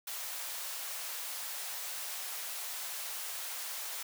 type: high-pass noise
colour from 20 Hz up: white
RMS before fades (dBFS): -40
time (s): 0.07-4.03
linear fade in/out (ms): 5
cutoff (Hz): 550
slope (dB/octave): 24
effects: none